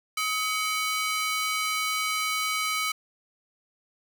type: ring-modulated tone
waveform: sawtooth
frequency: 1760 Hz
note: A6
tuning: in tune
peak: -19 dBFS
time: 0.17-2.92 s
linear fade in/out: 5 ms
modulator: 491 Hz
effects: none